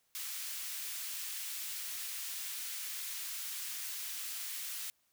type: high-pass noise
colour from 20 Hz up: white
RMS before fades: -41 dBFS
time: 0.15-4.9 s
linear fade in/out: 0 ms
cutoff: 1800 Hz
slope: 12 dB/octave
effects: white hiss -75 dBFS RMS until 5.12 s